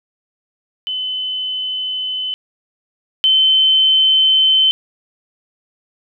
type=tone pair in turn; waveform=sine; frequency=3031 / 3072 Hz; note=F#7 / G7; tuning=+41 / -36 cents; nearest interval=unison; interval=23 cents; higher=second; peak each=-19 / -9 dBFS; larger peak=second; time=0.87-2.34 / 3.24-4.71 s; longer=neither; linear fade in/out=0 ms; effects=none